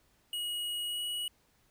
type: tone with pitch glide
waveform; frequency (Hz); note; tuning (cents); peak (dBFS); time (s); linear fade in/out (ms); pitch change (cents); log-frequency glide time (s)
square; 2900 to 2918; F#7 to F#7; -35 to -25; -34; 0.33-1.28; 2; +10; 0.87-1.02
effects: pink hiss -69 dBFS RMS until 1.7 s